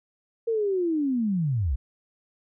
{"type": "linear sweep", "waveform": "sine", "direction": "down", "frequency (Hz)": [466.2, 55], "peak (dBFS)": -22, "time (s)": [0.47, 1.76], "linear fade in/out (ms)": 10, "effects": []}